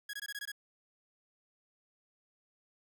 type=tone bursts; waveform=sawtooth; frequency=1661.2 Hz; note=G#6; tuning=in tune; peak=-35 dBFS; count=7; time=0.09-0.518 s; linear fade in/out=5 ms; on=44 ms; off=20 ms; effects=none